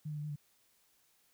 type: tone with pitch steps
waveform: sine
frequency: 152.2 / 150.4 / 147.9 / 151.2 / 146.1 Hz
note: D#3 / D3 / D3 / D#3 / D3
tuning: -38 / +42 / +13 / -49 / -9 cents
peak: -37 dBFS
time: 0.05-0.36 s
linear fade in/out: 10 ms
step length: 62 ms
effects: white hiss -71 dBFS RMS until 1.33 s